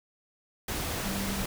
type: tone in noise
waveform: sine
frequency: 196 Hz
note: G3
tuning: in tune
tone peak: -33 dBFS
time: 1.05-1.44 s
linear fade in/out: 5 ms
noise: pink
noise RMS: -33 dBFS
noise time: 0.68-1.46 s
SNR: -3 dB
effects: none